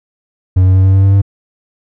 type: tone with pitch steps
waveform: triangle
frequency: 92.5 / 93.52 / 94.55 / 95.6 / 96.65 / 97.72 / 98.8 Hz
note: F#2 / F#2 / F#2 / G2 / G2 / G2 / G2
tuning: 0 / +19 / +38 / -43 / -24 / -5 / +14 cents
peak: -3 dBFS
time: 0.56-1.218 s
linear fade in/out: 10 ms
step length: 94 ms
effects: none